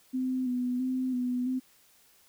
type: tone with vibrato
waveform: sine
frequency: 252.9 Hz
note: B3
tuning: 41 cents sharp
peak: -27 dBFS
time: 0.13-1.6 s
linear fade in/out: 20 ms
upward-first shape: square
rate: 1.5 Hz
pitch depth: 31 cents each way
effects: white hiss -62 dBFS RMS until 2.28 s